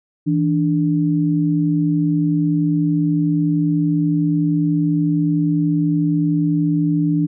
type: tone pair together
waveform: sine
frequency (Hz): 163.18 / 293.7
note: E3 / D4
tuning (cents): -17 / 0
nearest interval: minor seventh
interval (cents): 1017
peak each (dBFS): -17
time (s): 0.26-7.27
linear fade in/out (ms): 20
effects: none